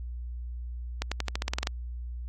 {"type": "accelerating click train", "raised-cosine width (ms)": 0.2, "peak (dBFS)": -12, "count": 11, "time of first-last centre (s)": [1.02, 1.671], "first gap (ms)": 96, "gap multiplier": 0.91, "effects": ["added 60 Hz sine -34 dBFS peak until 2.28 s", "AAC 48 kbps"]}